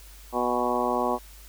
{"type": "harmonic tone with a mistuned harmonic", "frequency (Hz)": 122.8, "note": "B2", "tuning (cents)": -9, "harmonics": [2, 3, 4, 5, 6, 7, 8, 9], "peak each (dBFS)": [-31, -31, -31, -31, -31, -31, -31, -31], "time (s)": [0.32, 1.19], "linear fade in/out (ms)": 50, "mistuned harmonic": 7, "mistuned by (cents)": -43, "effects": ["added 50 Hz sine -46 dBFS peak until 1.48 s", "white hiss -51 dBFS RMS until 1.48 s"]}